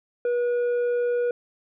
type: tone with tanh clipping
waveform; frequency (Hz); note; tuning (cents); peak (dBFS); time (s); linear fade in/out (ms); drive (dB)
sine; 483.7; B4; -36; -22; 0.25-1.31; 2; 5
effects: none